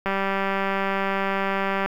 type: click train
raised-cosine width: 0.5 ms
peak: -10 dBFS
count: 352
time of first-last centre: 0.06-1.86 s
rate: 195 Hz
effects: 8-bit